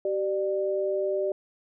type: tone pair together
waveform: sine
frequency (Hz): 385.1 / 596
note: G4 / D5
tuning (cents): -31 / +25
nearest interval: minor sixth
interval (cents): 756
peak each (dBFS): -27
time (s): 0.05-1.32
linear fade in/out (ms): 2
effects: none